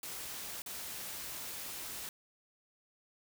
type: noise with dropouts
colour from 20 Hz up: white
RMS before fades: -43 dBFS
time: 0.03-2.09 s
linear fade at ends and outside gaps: 1 ms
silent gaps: 0.62-0.661 s
effects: none